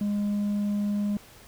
triangle tone with hard clipping, 205.4 Hz, G#3, 19 cents flat, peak -23 dBFS, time 0.01-1.17 s, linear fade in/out 2 ms, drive 1 dB, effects pink hiss -51 dBFS RMS until 1.47 s

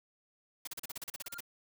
white noise bursts, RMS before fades -41 dBFS, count 13, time 0.65-1.406 s, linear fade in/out 5 ms, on 24 ms, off 37 ms
triangle tone with exponential growth, 1400 Hz, F6, 4 cents sharp, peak -38 dBFS, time 1.24-1.38 s, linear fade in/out 5 ms, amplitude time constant 30 ms
effects none

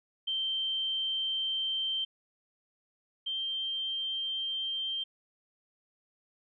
sine tone pair in turn, 3130 / 3152 Hz, G7 / G7, -3 / +9 cents, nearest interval unison, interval 12 cents, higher second, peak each -29 / -31 dBFS, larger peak first, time 0.27-2.05 / 3.26-5.04 s, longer neither, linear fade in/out 10 ms, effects none

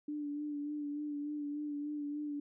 sine tone with vibrato, 293.7 Hz, D4, in tune, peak -36 dBFS, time 0.08-2.4 s, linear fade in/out 5 ms, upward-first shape sine, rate 3.4 Hz, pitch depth 29 cents each way, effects none

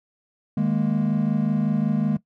triangle chord, D# suspended fourth, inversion none, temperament equal with one note detuned, 154.94 / 207.7 / 233.1 Hz, D#3 / G#3 / A#3, -7 / 0 / 0 cents, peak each -22 / -20 / -22 dBFS, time 0.57-2.17 s, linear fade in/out 5 ms, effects noise-tail reverb RT60 0.1 s tail -18 dB re dry + tanh soft clip ceiling -10 dBFS

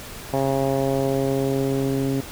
10% pulse tone with low-pass filter sweep, 135.8 Hz, C#3, 35 cents flat, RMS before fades -22 dBFS, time 0.33-2.21 s, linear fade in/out 5 ms, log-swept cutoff 790 to 310 Hz, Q 1.5, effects pink hiss -37 dBFS RMS until 2.31 s

